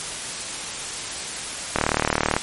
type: click train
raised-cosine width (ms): 0.5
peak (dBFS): -3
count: 24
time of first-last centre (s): 1.76-2.365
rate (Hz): 38
effects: white hiss -30 dBFS RMS until 2.42 s + MP3 48 kbps